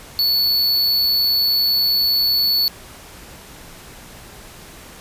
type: tone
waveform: square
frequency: 4435 Hz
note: C#8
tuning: in tune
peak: -15 dBFS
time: 0.19-2.68 s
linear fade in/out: 0 ms
effects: pink hiss -40 dBFS RMS until 5 s + resampled to 32000 Hz

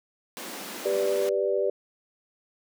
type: high-pass noise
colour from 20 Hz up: pink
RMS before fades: -38 dBFS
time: 0.37-1.29 s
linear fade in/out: 0 ms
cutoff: 200 Hz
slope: 48 dB/octave
type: chord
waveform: sine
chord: G major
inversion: none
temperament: equal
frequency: 392 / 493.9 / 587.3 Hz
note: G4 / B4 / D5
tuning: 0 / 0 / 0 cents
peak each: -26 / -28 / -27 dBFS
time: 0.85-1.7 s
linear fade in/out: 5 ms
effects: none

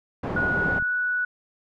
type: band-pass noise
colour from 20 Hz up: pink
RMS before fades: -29 dBFS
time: 0.23-0.79 s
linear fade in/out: 5 ms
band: 110 to 940 Hz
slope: 12 dB/octave
type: click train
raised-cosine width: 5 ms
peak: -26 dBFS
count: 23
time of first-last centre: 0.28-0.825 s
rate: 40.4 Hz
type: tone with pitch glide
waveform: sine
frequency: 1457 to 1475.6 Hz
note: F#6 to F#6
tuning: -27 to -5 cents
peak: -22 dBFS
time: 0.36-1.25 s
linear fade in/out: 5 ms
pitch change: +22 cents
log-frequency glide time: 0.56-0.92 s
effects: none

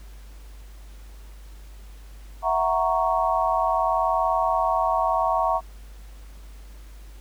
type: chord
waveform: sine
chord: F# dominant seventh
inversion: third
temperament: equal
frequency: 659.3 / 740 / 932.3 / 1108.7 Hz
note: E5 / F#5 / A#5 / C#6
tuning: 0 / 0 / 0 / 0 cents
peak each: -25 dBFS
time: 2.42-5.61 s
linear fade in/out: 50 ms
effects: added 50 Hz sine -40 dBFS peak until 7.2 s + pink hiss -54 dBFS RMS until 7.2 s

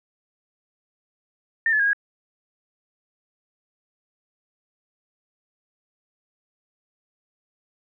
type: tone with pitch steps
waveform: sine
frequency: 1809 / 1722 / 1631 / 1647 Hz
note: A6 / A6 / G#6 / G#6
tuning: +48 / -38 / -32 / -15 cents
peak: -17 dBFS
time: 1.66-1.932 s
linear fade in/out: 2 ms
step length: 68 ms
effects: none

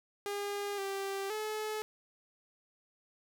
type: tone with pitch steps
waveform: sawtooth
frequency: 405.9 / 392.1 / 429.7 Hz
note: G#4 / G4 / A4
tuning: -40 / 0 / -41 cents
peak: -31 dBFS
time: 0.26-1.82 s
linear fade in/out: 0 ms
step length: 520 ms
effects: 11-bit

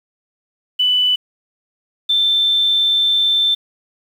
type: tone pair in turn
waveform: sine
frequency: 2986 / 3551 Hz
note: F#7 / A7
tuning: +15 / +15 cents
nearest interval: minor third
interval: 300 cents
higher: second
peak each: -12 dBFS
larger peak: neither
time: 0.79-1.16 / 2.09-3.55 s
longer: second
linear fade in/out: 10 ms
effects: 7-bit

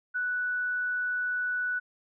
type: tone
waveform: sine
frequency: 1481 Hz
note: F#6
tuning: 1 cent sharp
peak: -27 dBFS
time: 0.14-1.8 s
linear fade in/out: 20 ms
effects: none

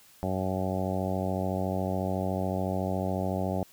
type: harmonic tone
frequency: 93.9 Hz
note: F#2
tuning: 26 cents sharp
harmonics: 1 / 2 / 3 / 4 / 5 / 6 / 7 / 8 / 9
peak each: -33 / -32 / -37 / -38 / -40 / -36 / -36 / -38 / -42 dBFS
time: 0.23-3.63 s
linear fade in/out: 0 ms
effects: white hiss -57 dBFS RMS until 3.72 s

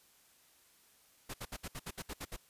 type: noise bursts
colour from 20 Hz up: pink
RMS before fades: -42 dBFS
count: 10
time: 1.29-2.366 s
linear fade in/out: 10 ms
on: 50 ms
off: 64 ms
effects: white hiss -66 dBFS RMS until 2.49 s + resampled to 32000 Hz

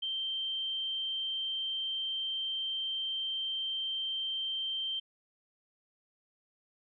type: tone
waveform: sine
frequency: 3136 Hz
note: G7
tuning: in tune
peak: -32 dBFS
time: 0.02-5 s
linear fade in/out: 10 ms
effects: none

